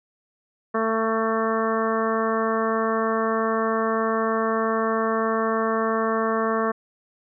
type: harmonic tone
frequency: 223.2 Hz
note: A3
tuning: 25 cents sharp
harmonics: 1 / 2 / 3 / 4 / 5 / 6 / 7 / 8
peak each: -27 / -25 / -28 / -36 / -26 / -32 / -36 / -34 dBFS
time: 0.74-6.72 s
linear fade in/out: 10 ms
effects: none